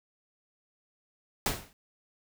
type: noise with exponential decay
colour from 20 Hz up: pink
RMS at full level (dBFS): -25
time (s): 1.46-1.73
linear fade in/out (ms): 1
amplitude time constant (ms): 58
effects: none